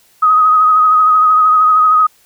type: tone with vibrato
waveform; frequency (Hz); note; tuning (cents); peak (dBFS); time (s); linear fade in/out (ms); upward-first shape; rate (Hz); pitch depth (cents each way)
sine; 1258; D#6; +19; -6; 0.22-2.07; 10; triangle; 13; 34
effects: white hiss -51 dBFS RMS until 2.25 s